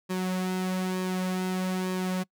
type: tone with flanger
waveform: sawtooth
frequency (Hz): 185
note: F#3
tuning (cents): 0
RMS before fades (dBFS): -29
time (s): 0.09-2.24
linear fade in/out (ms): 20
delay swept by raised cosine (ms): 1.4 to 3.7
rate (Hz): 1.1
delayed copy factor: -0.55
effects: noise-tail reverb RT60 0.1 s tail -25 dB re dry